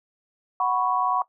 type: chord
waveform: sine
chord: F# suspended fourth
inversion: none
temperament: equal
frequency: 740 / 987.8 / 1108.7 Hz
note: F#5 / B5 / C#6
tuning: 0 / 0 / 0 cents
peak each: -25 / -26 / -24 dBFS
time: 0.6-1.22 s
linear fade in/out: 2 ms
effects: noise-tail reverb RT60 0.1 s tail -18 dB re dry